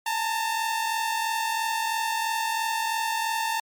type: tone pair together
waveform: sawtooth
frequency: 864 / 907 Hz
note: A5 / A#5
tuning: -32 / -48 cents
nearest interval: minor second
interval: 84 cents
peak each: -27 / -22 dBFS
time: 0.06-3.6 s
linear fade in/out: 5 ms
effects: MP3 96 kbps